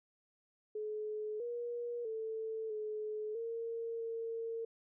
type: tone with pitch steps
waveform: sine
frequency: 426.9 / 477.5 / 442.9 / 427.7 / 459.5 / 456.2 Hz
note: G#4 / A#4 / A4 / A4 / A#4 / A#4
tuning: +48 / +42 / +11 / -49 / -25 / -37 cents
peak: -37 dBFS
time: 0.75-4.65 s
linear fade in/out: 5 ms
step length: 650 ms
effects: none